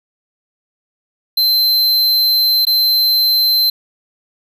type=tone with dropouts; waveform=square; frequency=4100 Hz; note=C8; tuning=36 cents flat; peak=-11 dBFS; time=1.37-3.7 s; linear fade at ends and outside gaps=5 ms; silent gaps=2.652-2.668 s; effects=none